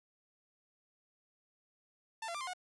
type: tone with pitch steps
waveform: sawtooth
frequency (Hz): 891 / 682 / 1184 / 1049 / 729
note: A5 / F5 / D6 / C6 / F#5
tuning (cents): +22 / -41 / +14 / +4 / -26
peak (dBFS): -35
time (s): 2.22-2.535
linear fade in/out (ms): 5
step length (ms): 63
effects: resampled to 24000 Hz + 11-bit